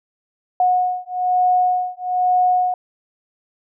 sine beating tone pair, 728 / 729.1 Hz, F#5 / F#5, -28 / -26 cents, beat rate 1.1 Hz, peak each -18 dBFS, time 0.6-2.74 s, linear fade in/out 2 ms, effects none

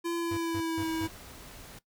square tone with pitch glide, 340 to 323.1 Hz, F4 to E4, -46 to -35 cents, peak -30 dBFS, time 0.04-1.08 s, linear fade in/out 20 ms, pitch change -89 cents, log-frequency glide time 0.15-0.88 s
square tone bursts, 98 Hz, G2, in tune, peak -37 dBFS, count 4, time 0.31-1.068 s, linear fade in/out 5 ms, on 62 ms, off 170 ms
pink noise, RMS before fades -48 dBFS, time 0.8-1.79 s, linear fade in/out 5 ms
effects noise-tail reverb RT60 0.1 s tail -17 dB re dry

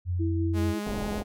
sine tone, 89.1 Hz, F2, 35 cents sharp, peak -25 dBFS, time 0.05-0.75 s, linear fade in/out 50 ms
sine tone with tremolo, 328.8 Hz, E4, 4 cents flat, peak -27 dBFS, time 0.19-0.8 s, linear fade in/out 20 ms, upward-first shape sine, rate 5 Hz, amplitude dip 30%
sawtooth tone with vibrato, 208.1 Hz, G#3, 4 cents sharp, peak -27 dBFS, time 0.53-1.24 s, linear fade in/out 50 ms, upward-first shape square, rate 9.8 Hz, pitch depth 13 cents each way
pink low-pass noise, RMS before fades -34 dBFS, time 0.86-1.23 s, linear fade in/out 5 ms, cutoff 890 Hz, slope 48 dB/octave
effects none

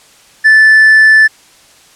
sine tone with hard clipping, 1753 Hz, A6, 7 cents flat, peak -3 dBFS, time 0.44-1.28 s, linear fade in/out 20 ms, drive 2 dB, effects white hiss -43 dBFS RMS until 1.95 s + low-pass 9000 Hz 12 dB/octave

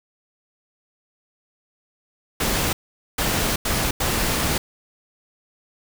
pink noise bursts at uneven times, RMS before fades -22 dBFS, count 4, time 2.4-2.73 / 3.18-3.56 / 3.65-3.91 / 4-4.58 s, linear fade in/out 5 ms, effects none

